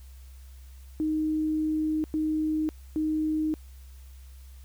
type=tone bursts at uneven times; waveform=sine; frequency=310.5 Hz; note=D#4; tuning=3 cents flat; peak=-24 dBFS; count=3; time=1-2.04 / 2.14-2.69 / 2.96-3.54 s; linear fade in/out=0 ms; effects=added 65 Hz sine -44 dBFS peak until 4.64 s + white hiss -60 dBFS RMS until 4.64 s